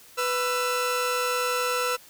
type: tone pair together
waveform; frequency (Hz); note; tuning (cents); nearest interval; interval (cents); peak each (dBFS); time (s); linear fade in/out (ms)
sawtooth; 495.6 / 1335; B4 / E6; +6 / +22; octave + perfect fourth; 1716; -23; 0.17-1.97; 20
effects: white hiss -51 dBFS RMS until 2.09 s